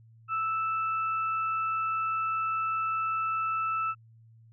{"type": "tone pair together", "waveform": "sine", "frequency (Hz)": [1317.5, 2637], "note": ["E6", "E7"], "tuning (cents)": [-1, 0], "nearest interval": "octave", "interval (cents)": 1201, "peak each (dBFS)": [-27, -38], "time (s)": [0.28, 3.95], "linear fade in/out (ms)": 50, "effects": ["added 113 Hz sine -53 dBFS peak until 4.52 s"]}